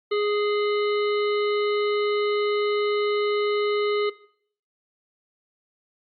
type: harmonic tone with a mistuned harmonic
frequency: 415.3 Hz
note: G#4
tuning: in tune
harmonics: 1 / 3 / 5 / 7 / 9 / 10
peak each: -21 / -31 / -35 / -38 / -40 / -41 dBFS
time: 0.11-4.1 s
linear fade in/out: 10 ms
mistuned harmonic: 7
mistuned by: +45 cents
effects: noise-tail reverb RT60 0.6 s tail -19 dB re dry + Opus 48 kbps